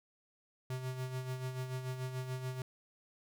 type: tone with tremolo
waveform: square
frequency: 128.8 Hz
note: C3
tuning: 27 cents flat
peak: -36 dBFS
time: 0.7-2.62 s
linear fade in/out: 2 ms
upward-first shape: sine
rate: 6.9 Hz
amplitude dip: 55%
effects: none